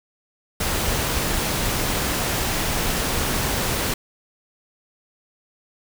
pink noise, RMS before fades -23 dBFS, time 0.6-3.94 s, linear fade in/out 5 ms, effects none

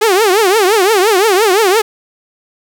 sawtooth tone with vibrato, 404.8 Hz, G#4, 44 cents flat, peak -4 dBFS, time 0.01-1.82 s, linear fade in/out 10 ms, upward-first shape triangle, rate 5.8 Hz, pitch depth 250 cents each way, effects none

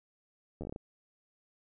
slowing click train, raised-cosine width 2 ms, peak -27 dBFS, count 8, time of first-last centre 0.61-0.761 s, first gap 11 ms, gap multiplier 1.22, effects none

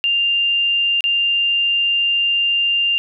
sine tone with dropouts, 2794 Hz, F7, in tune, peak -14 dBFS, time 0.04-2.98 s, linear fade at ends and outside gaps 0 ms, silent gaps 1.007-1.04 s, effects none

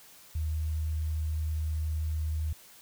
sine tone, 78 Hz, D#2, 5 cents sharp, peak -28 dBFS, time 0.35-2.53 s, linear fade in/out 5 ms, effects white hiss -54 dBFS RMS until 2.81 s

